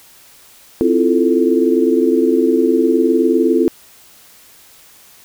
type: chord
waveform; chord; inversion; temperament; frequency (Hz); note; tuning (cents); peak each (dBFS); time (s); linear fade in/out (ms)
sine; F major seventh; second; equal; 261.6 / 329.6 / 349.2 / 440; C4 / E4 / F4 / A4; 0 / 0 / 0 / 0; -16; 0.81-3.68; 0
effects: white hiss -45 dBFS RMS until 5.24 s